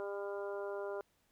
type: harmonic tone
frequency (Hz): 200.6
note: G3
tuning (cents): +40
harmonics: 2 / 3 / 4 / 5 / 6 / 7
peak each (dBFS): -40 / -43 / -51 / -50 / -55 / -51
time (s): 0-1.01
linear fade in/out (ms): 0
effects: pink hiss -75 dBFS RMS until 1.31 s